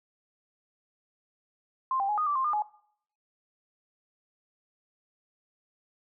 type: tone with pitch steps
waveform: sine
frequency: 1051 / 790 / 837 / 1236 / 1166 / 1055 / 1208 / 842 Hz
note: C6 / G5 / G#5 / D#6 / D6 / C6 / D6 / G#5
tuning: +7 / +13 / +13 / -12 / -13 / +14 / +48 / +24 cents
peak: -25 dBFS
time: 1.91-2.622 s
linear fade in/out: 2 ms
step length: 89 ms
effects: noise-tail reverb RT60 0.6 s tail -19 dB re dry